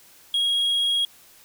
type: tone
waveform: triangle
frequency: 3292 Hz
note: G#7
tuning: 16 cents flat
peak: -18 dBFS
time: 0.34-1.05 s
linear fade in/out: 2 ms
effects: white hiss -52 dBFS RMS until 1.44 s